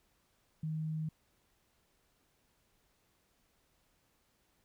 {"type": "tone", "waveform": "sine", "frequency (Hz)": 156.9, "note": "D#3", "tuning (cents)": 15, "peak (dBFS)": -34, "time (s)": [0.63, 1.09], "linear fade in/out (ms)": 5, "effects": ["pink hiss -74 dBFS RMS until 4.64 s"]}